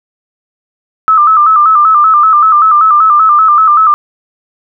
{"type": "tone with vibrato", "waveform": "sine", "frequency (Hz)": 1244.5, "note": "D#6", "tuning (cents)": 0, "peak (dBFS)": -3, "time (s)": [1.08, 3.94], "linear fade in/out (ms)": 0, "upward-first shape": "square", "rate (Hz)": 5.2, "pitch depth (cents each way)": 72, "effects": []}